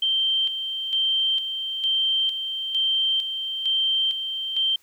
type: tone with tremolo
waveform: sine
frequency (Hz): 3136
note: G7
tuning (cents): 0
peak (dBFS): -19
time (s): 0.02-4.76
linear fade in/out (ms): 5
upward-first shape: square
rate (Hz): 1.1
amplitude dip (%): 55
effects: white hiss -60 dBFS RMS until 4.82 s